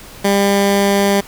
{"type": "tone", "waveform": "15% pulse", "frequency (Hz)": 199.6, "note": "G3", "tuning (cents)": 32, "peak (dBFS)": -5, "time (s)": [0.24, 1.21], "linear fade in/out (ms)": 10, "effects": ["pink hiss -37 dBFS RMS until 1.27 s"]}